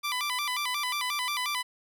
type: tone with vibrato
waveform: 15% pulse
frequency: 1084 Hz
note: C#6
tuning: 39 cents flat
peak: -22 dBFS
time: 0.03-1.63 s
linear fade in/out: 20 ms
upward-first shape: square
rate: 5.6 Hz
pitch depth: 140 cents each way
effects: none